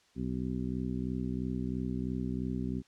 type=harmonic tone; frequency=63 Hz; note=B1; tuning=35 cents sharp; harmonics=1 / 2 / 3 / 4 / 5 / 6; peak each=-40 / -39 / -36 / -36 / -47 / -44 dBFS; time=0.15-2.83 s; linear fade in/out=50 ms; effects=white hiss -66 dBFS RMS until 2.87 s + low-pass 6000 Hz 12 dB/octave